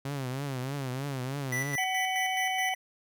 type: tone with vibrato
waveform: sawtooth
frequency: 134.2 Hz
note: C3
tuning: 44 cents sharp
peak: -28 dBFS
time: 0.05-1.76 s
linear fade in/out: 5 ms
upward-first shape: triangle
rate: 3.2 Hz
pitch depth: 140 cents each way
type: tone with tremolo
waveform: square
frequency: 1975.5 Hz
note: B6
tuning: in tune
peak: -30 dBFS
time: 1.52-2.75 s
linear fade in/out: 5 ms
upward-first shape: square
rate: 4.7 Hz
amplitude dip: 55%
type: harmonic tone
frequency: 752 Hz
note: F#5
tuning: 28 cents sharp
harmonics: 1 / 3 / 4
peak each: -30 / -35 / -36 dBFS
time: 1.78-2.74 s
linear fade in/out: 2 ms
effects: none